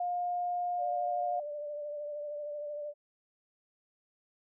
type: tone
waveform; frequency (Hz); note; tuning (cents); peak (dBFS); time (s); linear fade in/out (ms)
sine; 710; F5; +28; -30; 0-1.4; 5
type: tone with vibrato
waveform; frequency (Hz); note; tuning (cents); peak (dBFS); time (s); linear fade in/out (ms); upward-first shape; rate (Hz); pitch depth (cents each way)
sine; 590; D5; +8; -36; 0.77-2.94; 50; triangle; 13; 32
effects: none